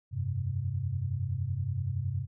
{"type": "chord", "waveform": "sine", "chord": "F suspended second", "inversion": "none", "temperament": "equal", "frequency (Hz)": [87.31, 98, 130.81], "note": ["F2", "G2", "C3"], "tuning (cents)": [0, 0, 0], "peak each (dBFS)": [-37, -32, -33], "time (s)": [0.11, 2.27], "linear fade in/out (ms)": 50, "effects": []}